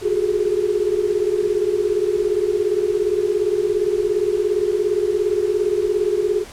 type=tone cluster; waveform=sine; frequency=364.4 / 407.2 / 424.5 Hz; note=F#4 / G#4 / G#4; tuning=-26 / -34 / +38 cents; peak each=-21 dBFS; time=0.01-6.45 s; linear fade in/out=50 ms; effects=pink hiss -39 dBFS RMS until 6.52 s + low-pass 10000 Hz 12 dB/octave